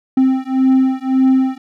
triangle beating tone pair, 261.6 / 263.4 Hz, C4 / C4, 0 / +12 cents, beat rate 1.8 Hz, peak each -12 dBFS, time 0.17-1.58 s, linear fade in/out 5 ms, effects none

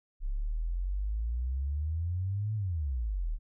sine exponential two-way sweep, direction up then down, 32.71 to 110 to 34.74 Hz, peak -29 dBFS, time 0.2-3.39 s, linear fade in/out 50 ms, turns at 2.55 s, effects none

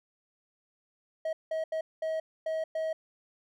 triangle tone bursts at uneven times, 638 Hz, D#5, 43 cents sharp, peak -27 dBFS, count 6, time 1.25-1.33 / 1.51-1.64 / 1.72-1.81 / 2.02-2.2 / 2.46-2.64 / 2.75-2.93 s, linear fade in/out 5 ms, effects none

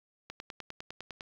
click train, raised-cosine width 0.2 ms, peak -23 dBFS, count 10, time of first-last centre 0.3-1.208 s, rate 9.91 Hz, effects low-pass 5000 Hz 12 dB/octave + 9-bit

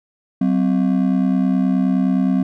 triangle ring-modulated tone, 223.7 Hz, A3, 29 cents sharp, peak -9 dBFS, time 0.41-2.43 s, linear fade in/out 5 ms, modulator 34.8 Hz, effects none

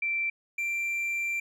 sine / triangle tone pair in turn, 2345 / 2358 Hz, D7 / D7, -3 / +6 cents, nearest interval unison, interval 9 cents, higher second, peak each -26 / -26 dBFS, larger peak neither, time 0.02-0.3 / 0.58-1.4 s, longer second, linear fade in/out 5 ms, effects none

